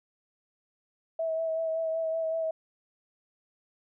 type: tone with vibrato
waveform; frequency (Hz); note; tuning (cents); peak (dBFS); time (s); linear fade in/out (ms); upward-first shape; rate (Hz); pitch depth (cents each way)
sine; 648; E5; -30; -27; 1.19-2.51; 5; sine; 5.3; 21
effects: none